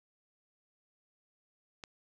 click, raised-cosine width 0.2 ms, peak -26 dBFS, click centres 1.838 s, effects none

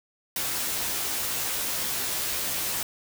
white noise with comb filter, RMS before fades -29 dBFS, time 0.36-2.83 s, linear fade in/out 2 ms, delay 15 ms, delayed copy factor +0.75, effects none

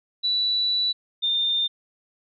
sine tone pair in turn, 3951 / 3613 Hz, B7 / A7, 0 / +45 cents, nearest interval major second, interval 155 cents, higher first, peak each -20 dBFS, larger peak neither, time 0.23-0.93 / 1.22-1.68 s, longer first, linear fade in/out 20 ms, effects none

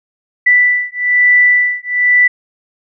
sine beating tone pair, 1975.5 / 1976.6 Hz, B6 / B6, 0 / +1 cents, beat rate 1.1 Hz, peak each -11 dBFS, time 0.46-2.28 s, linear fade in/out 10 ms, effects none

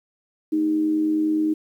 sine tone with amplitude modulation, 311.1 Hz, D#4, in tune, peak -16 dBFS, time 0.52-1.54 s, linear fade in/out 10 ms, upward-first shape sine, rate 89.7 Hz, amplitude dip 45%, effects 9-bit

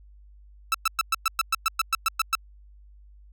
sawtooth tone bursts, 1318.5 Hz, E6, in tune, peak -16 dBFS, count 13, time 0.72-2.352 s, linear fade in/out 2 ms, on 24 ms, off 110 ms, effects added 50 Hz sine -48 dBFS peak until 3.32 s

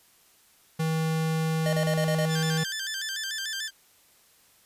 square tone, 160.1 Hz, D#3, 50 cents sharp, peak -25 dBFS, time 0.79-2.64 s, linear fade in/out 10 ms
square tone bursts, 614 Hz, D#5, 23 cents flat, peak -27 dBFS, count 6, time 1.66-2.253 s, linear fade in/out 0 ms, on 68 ms, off 37 ms
15% pulse tone with vibrato, 1661.2 Hz, G#6, in tune, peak -24 dBFS, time 2.28-3.71 s, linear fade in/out 50 ms, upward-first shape square, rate 6.8 Hz, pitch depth 91 cents each way
effects white hiss -60 dBFS RMS until 4.65 s + resampled to 32000 Hz

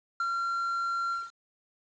triangle tone with ADSR envelope, 1373 Hz, F6, 30 cents flat, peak -24 dBFS, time 0.2-1.31 s, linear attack 3 ms, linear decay 40 ms, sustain -2 dB, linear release 190 ms, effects resampled to 16000 Hz + 9-bit

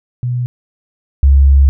sine tone pair in turn, 123.3 / 68.8 Hz, B2 / C#2, -2 / -12 cents, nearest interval minor seventh, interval 1010 cents, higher first, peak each -14 / -4 dBFS, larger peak second, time 0.23-0.46 / 1.23-1.69 s, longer second, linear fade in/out 0 ms, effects none

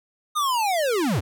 square linear sweep, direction down, 1244.5 to 69.3 Hz, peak -21 dBFS, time 0.35-1.21 s, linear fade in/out 20 ms, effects none

